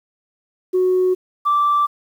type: tone pair in turn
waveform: sine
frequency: 368.3 / 1169.3 Hz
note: F#4 / D6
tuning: -8 / -8 cents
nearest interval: octave + minor sixth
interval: 2000 cents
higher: second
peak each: -12 dBFS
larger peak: neither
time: 0.73-1.15 / 1.45-1.87 s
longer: neither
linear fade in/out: 20 ms
effects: tanh soft clip ceiling -10 dBFS + 8-bit